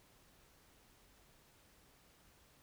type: silence
effects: pink hiss -67 dBFS RMS until 2.62 s